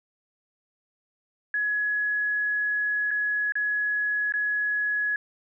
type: tone with dropouts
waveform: sine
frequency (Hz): 1684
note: G#6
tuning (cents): +24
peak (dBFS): -23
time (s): 1.54-5.16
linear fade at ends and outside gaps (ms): 2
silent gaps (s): 3.108-3.112 / 3.522-3.554 / 4.323-4.338
effects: none